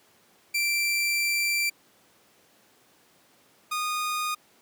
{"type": "tone pair in turn", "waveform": "sawtooth", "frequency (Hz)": [2349, 1231.5], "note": ["D7", "D#6"], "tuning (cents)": [0, -18], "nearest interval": "major seventh", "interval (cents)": 1118, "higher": "first", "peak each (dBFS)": [-20, -23], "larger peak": "first", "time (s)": [[0.54, 1.7], [3.71, 4.35]], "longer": "first", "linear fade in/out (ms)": 10, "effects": ["pink hiss -60 dBFS RMS until 4.61 s", "high-pass 200 Hz 12 dB/octave"]}